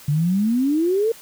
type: exponential sweep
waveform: sine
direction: up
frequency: 140.5 to 466.5 Hz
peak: -16 dBFS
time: 0.08-1.12 s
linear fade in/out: 5 ms
effects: white hiss -44 dBFS RMS until 1.21 s